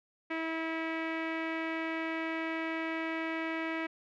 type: tone with low-pass filter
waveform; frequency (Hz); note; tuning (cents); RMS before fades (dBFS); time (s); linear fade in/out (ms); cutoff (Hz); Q
sawtooth; 324.2; E4; -29; -35; 0.3-3.87; 10; 2200; 3.6
effects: none